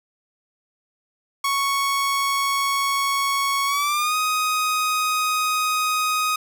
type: tone with pitch glide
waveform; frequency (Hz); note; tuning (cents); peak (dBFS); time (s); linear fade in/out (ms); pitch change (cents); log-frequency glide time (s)
sawtooth; 1108.7 to 1251.7; C#6 to D#6; 0 to +10; -16; 1.44-6.36; 5; +210; 3.66-4.16
effects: none